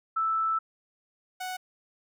sine / sawtooth tone pair in turn, 1318.5 / 740 Hz, E6 / F#5, 0 / 0 cents, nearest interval minor seventh, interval 1000 cents, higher first, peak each -24 / -29 dBFS, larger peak first, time 0.16-0.59 / 1.4-1.57 s, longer first, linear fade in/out 10 ms, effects none

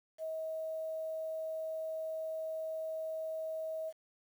sine tone with quantisation, 638 Hz, D#5, 43 cents sharp, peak -36 dBFS, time 0.18-3.93 s, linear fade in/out 50 ms, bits 10, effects none

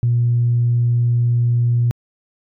sine tone, 119.6 Hz, A#2, 45 cents sharp, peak -12 dBFS, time 0.03-1.91 s, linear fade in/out 0 ms, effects tanh soft clip ceiling -8 dBFS

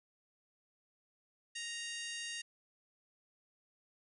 harmonic tone with a mistuned harmonic, 933 Hz, A#5, 1 cent sharp, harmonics 2 / 3 / 4 / 5 / 6 / 7 / 8 / 9 / 10, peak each -46 / -45 / -49 / -50 / -53 / -49 / -57 / -56 / -53 dBFS, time 1.55-2.42 s, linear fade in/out 10 ms, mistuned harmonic 8, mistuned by -16 cents, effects none

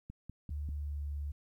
click train, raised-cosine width 5 ms, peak -32 dBFS, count 4, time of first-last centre 0.1-0.689 s, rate 5.09 Hz
sine tone with pitch glide, 73.42 to 72.33 Hz, D2 to D2, 0 to -26 cents, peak -35 dBFS, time 0.5-1.32 s, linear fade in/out 10 ms, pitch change -26 cents, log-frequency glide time 0.68-1.04 s
effects 12-bit

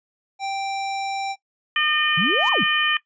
square tone, 784 Hz, G5, in tune, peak -25 dBFS, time 0.39-1.36 s, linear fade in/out 50 ms
harmonic tone, 608 Hz, D#5, 40 cents flat, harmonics 2 / 3 / 4 / 5, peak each -26 / -22 / -24 / -22 dBFS, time 1.76-2.97 s, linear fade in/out 2 ms
sine exponential two-way sweep, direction up then down, 146.83 to 1244.5 to 146.83 Hz, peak -22 dBFS, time 2.17-2.64 s, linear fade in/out 10 ms, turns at 2.51 s
white noise with exponential growth, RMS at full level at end -33 dBFS, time 2.34-2.49 s, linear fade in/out 5 ms, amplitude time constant 32 ms
effects noise-tail reverb RT60 0.1 s tail -17 dB re dry + resampled to 16000 Hz

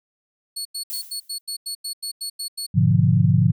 25% pulse tone bursts, 4392 Hz, C#8, 17 cents flat, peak -22 dBFS, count 12, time 0.56-2.666 s, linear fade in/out 10 ms, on 93 ms, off 90 ms
violet noise with exponential decay, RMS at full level -29 dBFS, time 0.9-1.41 s, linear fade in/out 0 ms, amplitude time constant 110 ms
sine chord, G# diminished seventh, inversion none, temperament equal, 103.83 / 123.47 / 146.83 / 174.61 Hz, G#2 / B2 / D3 / F3, 0 / 0 / 0 / 0 cents, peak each -19 dBFS, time 2.74-3.52 s, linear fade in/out 20 ms
effects none

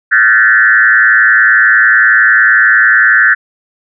sine tone with frequency modulation, 1638 Hz, G#6, 24 cents flat, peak -4 dBFS, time 0.11-3.35 s, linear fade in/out 20 ms, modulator 111 Hz, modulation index 1.9, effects none

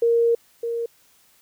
sine tone pair in turn, 466.2 / 466.2 Hz, A#4 / A#4, 0 / 0 cents, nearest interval unison, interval 0 cents, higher neither, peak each -15 / -23 dBFS, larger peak first, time 0.02-0.35 / 0.63-0.86 s, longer first, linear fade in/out 5 ms, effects white hiss -58 dBFS RMS until 1.41 s

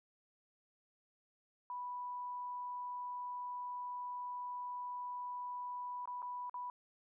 sine tone with dropouts, 986 Hz, B5, 3 cents flat, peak -40 dBFS, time 1.7-6.7 s, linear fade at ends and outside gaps 1 ms, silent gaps 6.056-6.075 / 6.22-6.227 / 6.496-6.542 s, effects none

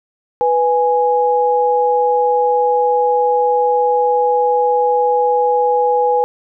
sine tone pair together, 493.9 / 830.6 Hz, B4 / G#5, 0 / 0 cents, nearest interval major sixth, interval 900 cents, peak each -14 dBFS, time 0.41-6.24 s, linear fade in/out 0 ms, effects none

